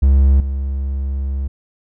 triangle tone with level steps, 68 Hz, C#2, 33 cents flat, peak -6 / -16 dBFS, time 0.02-1.48 s, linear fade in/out 10 ms, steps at 0.4 s, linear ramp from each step 2 ms, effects none

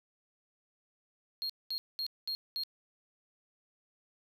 triangle tone bursts, 4250 Hz, C8, 26 cents sharp, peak -32 dBFS, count 5, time 1.42-2.635 s, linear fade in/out 0 ms, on 75 ms, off 210 ms, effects none

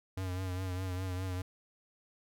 square tone with vibrato, 92.5 Hz, F#2, in tune, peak -35 dBFS, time 0.17-1.42 s, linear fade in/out 5 ms, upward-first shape triangle, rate 4.9 Hz, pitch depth 54 cents each way, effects none

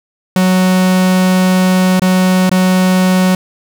45% pulse tone with dropouts, 185 Hz, F#3, in tune, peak -8 dBFS, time 0.36-3.35 s, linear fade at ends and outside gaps 2 ms, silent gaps 1.996-2.019 / 2.495-2.514 s, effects none

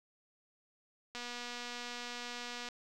click train, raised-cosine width 0.2 ms, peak -26 dBFS, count 373, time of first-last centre 1.15-2.687 s, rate 242 Hz, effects none

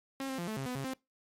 sawtooth tone with pitch steps, 269.8 / 264.6 / 173 / 217.7 / 134.8 / 250.2 / 136.2 / 262.2 Hz, C#4 / C4 / F3 / A3 / C#3 / B3 / C#3 / C4, -47 / +20 / -16 / -18 / -48 / +23 / -30 / +4 cents, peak -31 dBFS, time 0.2-0.936 s, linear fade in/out 2 ms, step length 92 ms, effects noise-tail reverb RT60 0.2 s tail -21 dB re dry + MP3 64 kbps

